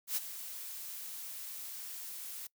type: noise with ADSR envelope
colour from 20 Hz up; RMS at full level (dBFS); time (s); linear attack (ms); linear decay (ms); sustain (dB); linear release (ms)
blue; -32; 0.07-2.47; 97; 23; -12; 4
effects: noise-tail reverb RT60 0.1 s tail -22 dB re dry